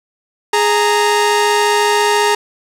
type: tone pair together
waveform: sawtooth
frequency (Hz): 415.8 / 926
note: G#4 / A#5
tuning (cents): +2 / -12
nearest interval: octave + major second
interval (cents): 1386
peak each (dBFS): -10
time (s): 0.53-2.35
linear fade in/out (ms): 5
effects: low-pass 10000 Hz 12 dB/octave + 7-bit